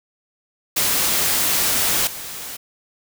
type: noise with level steps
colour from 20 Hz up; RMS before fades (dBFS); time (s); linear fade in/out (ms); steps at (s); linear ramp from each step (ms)
white; -19 / -32; 0.76-2.57; 10; 2.07; 2
effects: none